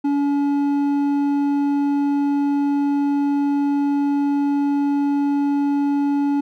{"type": "tone with hard clipping", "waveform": "sine", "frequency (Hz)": 284.4, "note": "C#4", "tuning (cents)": 45, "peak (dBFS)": -18, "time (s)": [0.04, 6.41], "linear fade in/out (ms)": 10, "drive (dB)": 6, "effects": []}